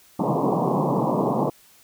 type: band-pass noise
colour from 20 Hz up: pink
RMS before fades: -22 dBFS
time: 0.19-1.5 s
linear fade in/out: 5 ms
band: 130 to 1100 Hz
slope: 96 dB/octave
effects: white hiss -54 dBFS RMS until 1.83 s